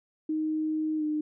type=tone with pitch glide; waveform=sine; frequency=311.4 to 304.1 Hz; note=D#4 to D#4; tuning=+2 to -40 cents; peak=-26 dBFS; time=0.29-1.21 s; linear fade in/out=5 ms; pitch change=-42 cents; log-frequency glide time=0.97-1.03 s; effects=none